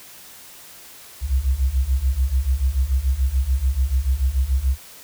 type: beating tone pair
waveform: sine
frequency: 62 / 68.9 Hz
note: B1 / C#2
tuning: +7 / -10 cents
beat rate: 6.9 Hz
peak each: -21 / -19 dBFS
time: 1.21-4.78 s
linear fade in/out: 50 ms
effects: white hiss -43 dBFS RMS until 5.03 s